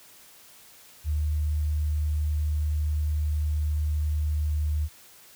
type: tone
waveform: sine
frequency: 75.7 Hz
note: D#2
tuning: 47 cents flat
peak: -23 dBFS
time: 1.04-4.89 s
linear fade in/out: 50 ms
effects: white hiss -52 dBFS RMS until 5.35 s